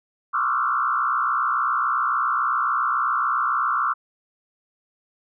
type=tone with frequency modulation; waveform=sine; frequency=1244.5 Hz; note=D#6; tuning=in tune; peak=-19 dBFS; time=0.33-3.94 s; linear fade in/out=20 ms; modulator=63.6 Hz; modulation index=2.7; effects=none